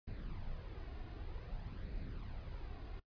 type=noise with flanger; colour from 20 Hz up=brown; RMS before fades=-45 dBFS; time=0.07-3 s; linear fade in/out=10 ms; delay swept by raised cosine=0.45 to 2.85 ms; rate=0.53 Hz; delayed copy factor=+0.5; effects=noise-tail reverb RT60 0.1 s tail -18 dB re dry + resampled to 11025 Hz